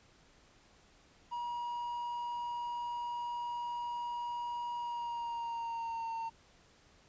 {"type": "tone with pitch glide", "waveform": "triangle", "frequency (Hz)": [957, 911.1], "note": ["A#5", "A#5"], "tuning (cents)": [45, -40], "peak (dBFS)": -34, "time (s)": [1.31, 6.3], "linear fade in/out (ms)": 20, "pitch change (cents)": -85, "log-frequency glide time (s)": [4.77, 6.12], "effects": ["pink hiss -64 dBFS RMS until 7.08 s", "resampled to 16000 Hz"]}